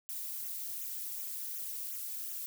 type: noise with flanger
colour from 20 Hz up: violet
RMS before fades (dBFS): -40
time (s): 0.09-2.46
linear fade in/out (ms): 0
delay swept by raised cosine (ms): 0.21 to 2.61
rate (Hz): 2.7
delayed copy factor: -0.75
effects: none